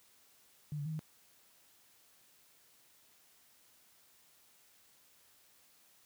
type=tone with pitch steps; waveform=sine; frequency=149.2 / 144 / 158.1 / 155.3 Hz; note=D3 / D3 / D#3 / D#3; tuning=+28 / -34 / +28 / -3 cents; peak=-36 dBFS; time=0.72-0.992 s; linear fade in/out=0 ms; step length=68 ms; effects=white hiss -66 dBFS RMS until 6.05 s + high-pass 60 Hz 12 dB/octave